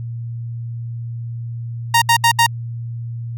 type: tone bursts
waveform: sawtooth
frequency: 931 Hz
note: A#5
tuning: 2 cents flat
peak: -6 dBFS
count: 4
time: 1.94-2.465 s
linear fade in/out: 5 ms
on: 78 ms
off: 71 ms
effects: added 117 Hz sine -24 dBFS peak until 3.37 s